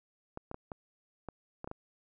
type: clicks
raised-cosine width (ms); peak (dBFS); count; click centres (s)
1; -26; 8; 0.374 / 0.514 / 0.544 / 0.718 / 1.287 / 1.644 / 1.675 / 1.714
effects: none